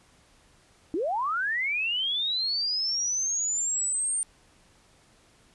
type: linear sweep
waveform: sine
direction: up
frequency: 289.7 to 8870 Hz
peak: -25 dBFS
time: 0.94-4.23 s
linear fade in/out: 0 ms
effects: pink hiss -60 dBFS RMS until 5.54 s + resampled to 24000 Hz